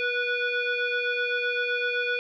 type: tone with frequency modulation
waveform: sine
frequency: 493.9 Hz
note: B4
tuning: in tune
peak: -24 dBFS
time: 0-2.19 s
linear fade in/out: 0 ms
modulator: 980 Hz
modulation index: 2.5
effects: none